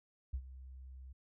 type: tone with ADSR envelope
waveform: sine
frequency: 65 Hz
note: C2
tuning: 11 cents flat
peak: -33 dBFS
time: 0.33-1.13 s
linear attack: 11 ms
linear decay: 68 ms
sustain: -15 dB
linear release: 10 ms
effects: none